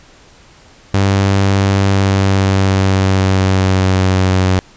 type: tone with pitch glide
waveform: sawtooth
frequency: 98 to 93.14 Hz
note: G2 to F#2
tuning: 0 to +12 cents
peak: -6 dBFS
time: 0.94-4.59 s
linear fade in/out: 0 ms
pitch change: -88 cents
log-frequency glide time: 1.8-4.47 s
effects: pink hiss -44 dBFS RMS until 4.76 s + resampled to 16000 Hz